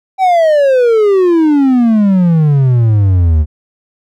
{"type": "exponential sweep", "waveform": "triangle", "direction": "down", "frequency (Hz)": [778, 73.42], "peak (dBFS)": -4, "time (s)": [0.18, 3.46], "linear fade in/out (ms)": 50, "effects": []}